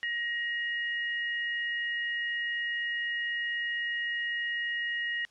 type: tone pair together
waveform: sine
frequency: 1888.1 / 2872 Hz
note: A#6 / F7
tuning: +22 / +48 cents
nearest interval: perfect fifth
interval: 726 cents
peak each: -30 / -38 dBFS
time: 0.03-5.25 s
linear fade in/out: 0 ms
effects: white hiss -64 dBFS RMS until 5.3 s + low-pass 6000 Hz 12 dB/octave